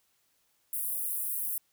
pink high-pass noise, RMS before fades -33 dBFS, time 0.73-1.58 s, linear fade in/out 2 ms, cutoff 9900 Hz, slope 48 dB/octave, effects white hiss -72 dBFS RMS until 1.72 s

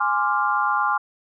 sine chord, D half-diminished seventh, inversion second, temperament equal, 830.6 / 1046.5 / 1174.7 / 1396.9 Hz, Ab5 / C6 / D6 / F6, 0 / 0 / 0 / 0 cents, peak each -24 dBFS, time 0-0.98 s, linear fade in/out 10 ms, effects none

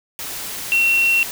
sine tone in noise, 2725 Hz, F7, 43 cents flat, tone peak -13 dBFS, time 0.72-1.23 s, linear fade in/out 0 ms, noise white, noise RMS -29 dBFS, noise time 0.19-1.31 s, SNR +13 dB, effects none

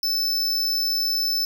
square tone, 5274 Hz, E8, in tune, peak -21 dBFS, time 0.03-1.45 s, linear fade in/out 2 ms, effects none

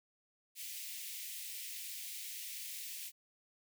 white high-pass noise, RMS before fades -45 dBFS, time 0.55-3.12 s, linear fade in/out 50 ms, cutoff 2000 Hz, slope 48 dB/octave, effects none

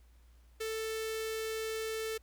sawtooth tone with notch filter, 441.8 Hz, A4, 7 cents sharp, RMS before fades -37 dBFS, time 0.6-2.18 s, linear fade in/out 10 ms, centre 920 Hz, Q 1.2, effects added 59 Hz sine -58 dBFS peak until 2.22 s + pink hiss -71 dBFS RMS until 2.22 s

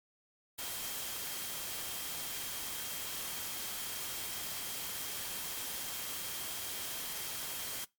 sine tone in noise, 3207 Hz, G7, 39 cents sharp, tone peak -49 dBFS, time 0.58-7.85 s, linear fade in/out 10 ms, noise white, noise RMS -40 dBFS, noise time 0.58-7.85 s, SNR -12 dB, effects noise-tail reverb RT60 0.2 s tail -22 dB re dry + MP3 96 kbps

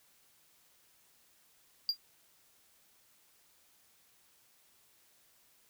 triangle tone with exponential decay, 4783 Hz, D8, 31 cents sharp, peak -22 dBFS, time 1.89-1.97 s, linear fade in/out 1 ms, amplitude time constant 17 ms, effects tanh soft clip ceiling -18 dBFS + white hiss -67 dBFS RMS until 5.69 s

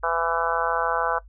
harmonic tone, 166.8 Hz, E3, 21 cents sharp, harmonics 3 / 4 / 5 / 6 / 7 / 8 / 9, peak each -29 / -29 / -29 / -29 / -29 / -29 / -29 dBFS, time 0.03-1.19 s, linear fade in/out 10 ms, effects noise-tail reverb RT60 0.1 s tail -18 dB re dry + added 50 Hz sine -44 dBFS peak until 1.28 s

